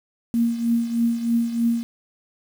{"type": "tone with tremolo", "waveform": "sine", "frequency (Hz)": 233.1, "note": "A#3", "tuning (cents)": 0, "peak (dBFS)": -15, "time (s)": [0.34, 1.83], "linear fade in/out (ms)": 0, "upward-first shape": "triangle", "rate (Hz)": 3.2, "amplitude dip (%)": 75, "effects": ["7-bit"]}